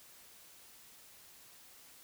silence, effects white hiss -58 dBFS RMS until 2.03 s

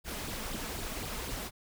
pink noise with flanger, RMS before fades -38 dBFS, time 0.04-1.51 s, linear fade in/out 50 ms, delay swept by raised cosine 0.23 to 4.73 ms, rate 4 Hz, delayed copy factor +0.7, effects none

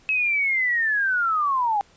sine linear sweep, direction down, 2585 to 791 Hz, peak -19 dBFS, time 0.09-1.81 s, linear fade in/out 0 ms, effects pink hiss -56 dBFS RMS until 1.96 s + resampled to 16000 Hz

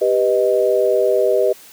sine chord, G augmented, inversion none, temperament equal with one note detuned, 393.6 / 493.9 / 622.3 Hz, G4 / B4 / D#5, +7 / 0 / 0 cents, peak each -17 dBFS, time 0.01-1.53 s, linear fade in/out 10 ms, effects white hiss -43 dBFS RMS until 1.72 s + high-pass 150 Hz 12 dB/octave

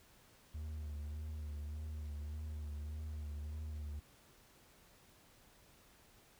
triangle tone with vibrato, 75.4 Hz, D2, 46 cents sharp, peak -39 dBFS, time 0.54-4 s, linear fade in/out 10 ms, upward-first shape sine, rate 1.7 Hz, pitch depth 42 cents each way, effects pink hiss -65 dBFS RMS until 6.39 s

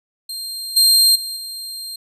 sawtooth tone with level steps, 4186 Hz, C8, in tune, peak -23 / -7 / -22 / -25 dBFS, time 0.29-1.96 s, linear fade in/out 5 ms, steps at 0.76 / 1.15 / 1.36 s, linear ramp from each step 10 ms, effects resampled to 32000 Hz

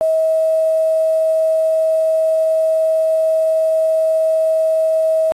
sine tone with quantisation, 640 Hz, D#5, 49 cents sharp, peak -12 dBFS, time 0.01-5.32 s, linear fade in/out 0 ms, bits 6, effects AAC 32 kbps

